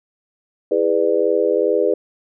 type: chord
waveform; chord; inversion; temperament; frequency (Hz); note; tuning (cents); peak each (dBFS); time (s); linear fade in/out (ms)
sine; E dominant seventh; none; just; 329.6 / 412 / 494.4 / 593.3; E4 / G#4 / B4 / D5; 0 / -14 / +2 / +18; -23 / -18 / -18 / -22; 0.71-1.94; 5
effects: none

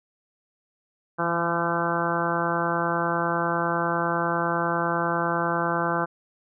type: harmonic tone with a mistuned harmonic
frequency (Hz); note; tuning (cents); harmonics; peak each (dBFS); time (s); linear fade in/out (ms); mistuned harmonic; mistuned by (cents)
170; F3; -46; 1 / 2 / 3 / 4 / 5 / 6 / 7 / 8 / 9; -31 / -31 / -31 / -31 / -31 / -31 / -31 / -31 / -31; 1.18-6.06; 20; 1; -25
effects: none

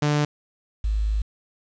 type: tone pair in turn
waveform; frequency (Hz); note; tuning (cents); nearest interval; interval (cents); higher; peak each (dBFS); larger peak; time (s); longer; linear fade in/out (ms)
sawtooth / sine; 148 / 52.75; D3 / G#1; +14 / +28; octave + tritone; 1786; first; -15 / -20; first; 0.02-0.25 / 0.84-1.22; second; 5
effects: resampled to 16000 Hz + 8-bit

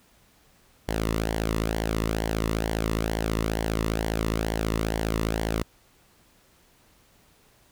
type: tone with flanger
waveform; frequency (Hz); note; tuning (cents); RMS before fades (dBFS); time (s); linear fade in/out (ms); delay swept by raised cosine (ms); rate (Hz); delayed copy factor
sawtooth; 54.8; A1; -6; -27; 0.88-5.63; 5; 0.78 to 1.3; 2.2; -0.65
effects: pink hiss -60 dBFS RMS until 7.71 s

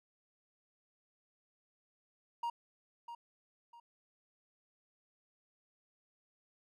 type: tone with echo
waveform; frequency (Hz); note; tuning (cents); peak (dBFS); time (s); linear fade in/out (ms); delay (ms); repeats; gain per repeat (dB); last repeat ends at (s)
triangle; 941; A#5; +16; -32; 2.43-2.5; 5; 650; 2; -10; 3.8
effects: none

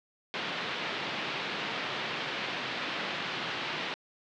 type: band-pass noise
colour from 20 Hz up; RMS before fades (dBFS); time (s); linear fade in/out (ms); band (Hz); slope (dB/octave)
white; -35; 0.34-3.94; 0; 130 to 3600; 24
effects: low-pass 6000 Hz 12 dB/octave

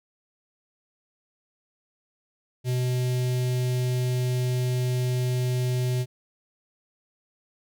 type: tone with notch filter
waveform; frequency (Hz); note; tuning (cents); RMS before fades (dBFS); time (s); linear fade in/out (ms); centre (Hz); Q
square; 125.6; B2; +30; -25; 2.64-6.06; 50; 1200; 0.61
effects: none

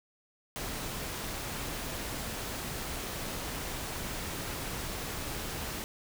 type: noise with amplitude modulation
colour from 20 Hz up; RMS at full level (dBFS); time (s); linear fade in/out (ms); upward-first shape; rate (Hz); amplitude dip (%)
pink; -36; 0.56-5.84; 0; sine; 297; 30
effects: none

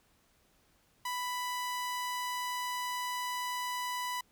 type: tone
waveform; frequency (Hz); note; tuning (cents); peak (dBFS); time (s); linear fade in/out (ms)
sawtooth; 991; B5; +6; -30; 1.05-4.21; 5
effects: pink hiss -69 dBFS RMS until 4.31 s

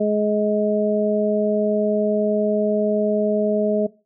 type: harmonic tone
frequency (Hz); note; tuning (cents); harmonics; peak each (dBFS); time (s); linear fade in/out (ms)
210.4; G#3; +23; 1 / 2 / 3; -21 / -21 / -21; 0-3.87; 10
effects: noise-tail reverb RT60 0.3 s tail -20 dB re dry

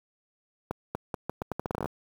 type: accelerating click train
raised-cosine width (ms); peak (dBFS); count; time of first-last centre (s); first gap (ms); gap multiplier
1; -16; 15; 0.71-1.857; 240; 0.8
effects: high-pass 60 Hz 12 dB/octave + 7-bit

